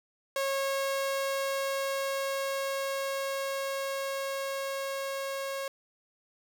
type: tone with level ramp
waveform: sawtooth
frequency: 546 Hz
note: C#5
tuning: 26 cents flat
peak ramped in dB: -24 to -29 dBFS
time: 0.36-5.68 s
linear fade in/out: 2 ms
effects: none